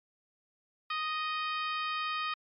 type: harmonic tone with a mistuned harmonic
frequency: 622.3 Hz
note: D#5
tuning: in tune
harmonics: 2 / 3 / 4 / 5 / 6 / 7 / 8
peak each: -33 / -41 / -39 / -42 / -44 / -49 / -50 dBFS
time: 0.9-2.34 s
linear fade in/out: 5 ms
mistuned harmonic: 7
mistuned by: +39 cents
effects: MP3 64 kbps